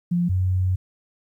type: tone pair in turn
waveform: sine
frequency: 174.61 / 92.5 Hz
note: F3 / F#2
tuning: 0 / 0 cents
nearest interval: major seventh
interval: 1100 cents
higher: first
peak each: -18 dBFS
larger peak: neither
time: 0.11-0.29 / 0.29-0.76 s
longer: second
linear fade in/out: 10 ms
effects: 10-bit